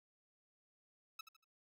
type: tone with echo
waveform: 15% pulse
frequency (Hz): 1300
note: E6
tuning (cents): -24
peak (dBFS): -38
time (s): 1.19-1.21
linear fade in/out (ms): 5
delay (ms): 78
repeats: 3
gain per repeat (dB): -10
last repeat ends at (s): 1.444
effects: none